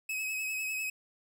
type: tone with vibrato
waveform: 45% pulse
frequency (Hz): 2559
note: D#7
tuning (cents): +48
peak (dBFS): -32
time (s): 0.09-0.9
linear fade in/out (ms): 5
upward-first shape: triangle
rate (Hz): 10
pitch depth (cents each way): 35
effects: none